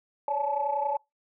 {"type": "tone cluster", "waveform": "sine", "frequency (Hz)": [551, 575, 855, 886], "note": ["C#5", "D5", "A5", "A5"], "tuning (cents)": [-11, -37, -50, 12], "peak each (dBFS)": [-35, -32, -27, -33], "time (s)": [0.28, 0.97], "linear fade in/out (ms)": 2, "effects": ["noise-tail reverb RT60 0.2 s tail -25 dB re dry", "tanh soft clip ceiling -16 dBFS"]}